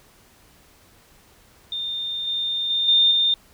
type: tone with level steps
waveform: sine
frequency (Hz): 3622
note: A7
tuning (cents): +49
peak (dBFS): -25 / -22 / -19 / -13 / -16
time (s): 1.72-3.34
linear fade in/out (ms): 2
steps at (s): 2.27 / 2.7 / 2.88 / 3.11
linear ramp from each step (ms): 5
effects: pink hiss -54 dBFS RMS until 3.53 s